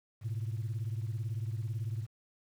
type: beating tone pair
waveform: sine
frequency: 106.9 / 124.9 Hz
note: A2 / B2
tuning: -49 / +20 cents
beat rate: 18 Hz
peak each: -33 / -37 dBFS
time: 0.21-2.07 s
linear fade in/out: 50 ms
effects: tanh soft clip ceiling -29 dBFS + 10-bit